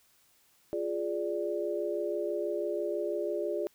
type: chord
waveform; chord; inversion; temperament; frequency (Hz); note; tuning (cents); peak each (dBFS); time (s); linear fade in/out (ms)
sine; D diminished; first; equal; 349.2 / 415.3 / 587.3; F4 / Ab4 / D5; 0 / 0 / 0; -34; 0.73-3.67; 0
effects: white hiss -66 dBFS RMS until 3.74 s